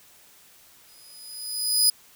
20% pulse tone with exponential growth, 4978 Hz, D#8, in tune, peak -9 dBFS, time 0.88-1.9 s, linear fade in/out 5 ms, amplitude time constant 220 ms, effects white hiss -54 dBFS RMS until 2.15 s

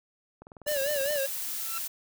click train, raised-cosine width 1 ms, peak -32 dBFS, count 16, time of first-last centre 0.42-1.159 s, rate 20.3 Hz
square tone with vibrato, 569 Hz, C#5, 45 cents sharp, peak -28 dBFS, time 0.66-1.27 s, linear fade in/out 20 ms, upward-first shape sine, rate 4.9 Hz, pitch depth 100 cents each way
blue noise, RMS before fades -34 dBFS, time 0.67-1.88 s, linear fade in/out 10 ms
sawtooth tone with exponential growth, 1349 Hz, E6, 40 cents sharp, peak -29 dBFS, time 1.51-1.78 s, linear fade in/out 0 ms, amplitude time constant 57 ms
effects none

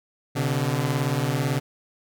sawtooth beating tone pair, 126.9 / 144.9 Hz, B2 / D3, +47 / -23 cents, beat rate 18 Hz, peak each -21 dBFS, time 0.35-1.6 s, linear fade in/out 20 ms, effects none

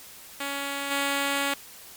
5% pulse tone with level steps, 280 Hz, C#4, 18 cents sharp, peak -18 / -13 dBFS, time 0.4-1.54 s, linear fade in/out 5 ms, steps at 0.9 s, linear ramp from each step 20 ms, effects white hiss -46 dBFS RMS until 1.96 s + MP3 96 kbps

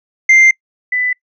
triangle / sine tone pair in turn, 2093 / 1994.8 Hz, C7 / B6, 0 / +17 cents, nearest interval minor second, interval 83 cents, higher first, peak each -3 / -13 dBFS, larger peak first, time 0.29-0.51 / 0.92-1.13 s, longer first, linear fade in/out 5 ms, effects noise-tail reverb RT60 0.1 s tail -24 dB re dry + resampled to 16000 Hz

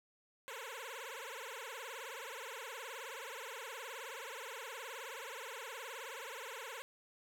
10% pulse tone with vibrato, 493.9 Hz, B4, in tune, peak -36 dBFS, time 0.48-6.82 s, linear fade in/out 0 ms, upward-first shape triangle, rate 19 Hz, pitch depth 260 cents each way, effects none

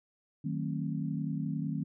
sine chord, D# diminished seventh, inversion none, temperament just, 155.56 / 186.68 / 224 / 268.8 Hz, D#3 / F#3 / A3 / C4, 0 / +16 / +31 / +47 cents, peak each -34 / -38 / -38 / -38 dBFS, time 0.44-1.84 s, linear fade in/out 10 ms, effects none

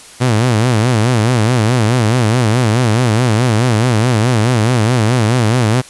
sawtooth tone with vibrato, 116.54 Hz, A#2, in tune, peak -6 dBFS, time 0.2-5.82 s, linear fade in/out 20 ms, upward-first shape sine, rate 4.7 Hz, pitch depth 170 cents each way, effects white hiss -37 dBFS RMS until 5.89 s + resampled to 24000 Hz

